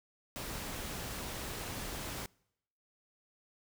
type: noise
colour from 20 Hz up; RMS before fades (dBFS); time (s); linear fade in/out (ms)
pink; -41; 0.36-2.26; 0
effects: noise-tail reverb RT60 0.8 s tail -26 dB re dry